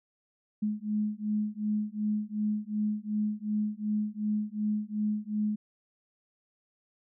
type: beating tone pair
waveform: sine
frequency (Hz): 210 / 212.7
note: G#3 / G#3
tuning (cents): +19 / +42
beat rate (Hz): 2.7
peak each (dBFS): -31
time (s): 0.62-5.56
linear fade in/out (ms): 10
effects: none